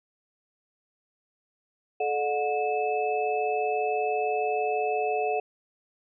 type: tone cluster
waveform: sine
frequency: 432.6 / 601 / 727 / 2613 Hz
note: A4 / D5 / F#5 / E7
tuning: -29 / +40 / -31 / -16 cents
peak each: -28 / -34 / -27 / -36 dBFS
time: 2-5.4 s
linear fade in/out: 5 ms
effects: none